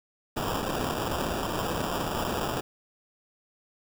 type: noise with sample-and-hold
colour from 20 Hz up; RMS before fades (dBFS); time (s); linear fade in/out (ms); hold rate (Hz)
blue; -30; 0.36-2.61; 10; 2100
effects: none